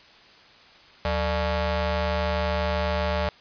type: ring-modulated tone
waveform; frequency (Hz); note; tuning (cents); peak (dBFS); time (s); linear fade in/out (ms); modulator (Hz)
sawtooth; 259.9; C4; -11; -16; 1.05-3.29; 2; 336
effects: white hiss -51 dBFS RMS until 3.4 s + resampled to 11025 Hz